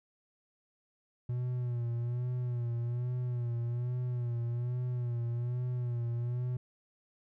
triangle tone with vibrato, 121.3 Hz, B2, 31 cents flat, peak -29 dBFS, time 1.29-6.57 s, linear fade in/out 5 ms, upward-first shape sine, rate 1.2 Hz, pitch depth 51 cents each way, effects none

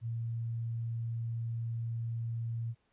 sine tone, 115.5 Hz, A#2, 16 cents flat, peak -33 dBFS, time 0.01-2.75 s, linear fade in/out 50 ms, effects pink hiss -75 dBFS RMS until 2.92 s + resampled to 8000 Hz

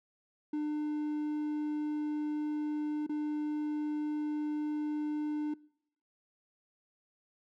triangle tone with dropouts, 300.3 Hz, D4, 39 cents sharp, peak -29 dBFS, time 0.53-5.54 s, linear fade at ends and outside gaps 5 ms, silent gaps 3.066-3.093 s, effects noise-tail reverb RT60 0.7 s tail -24 dB re dry

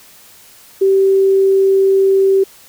sine tone, 387.5 Hz, G4, 20 cents flat, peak -8 dBFS, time 0.81-2.44 s, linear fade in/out 10 ms, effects white hiss -43 dBFS RMS until 2.68 s

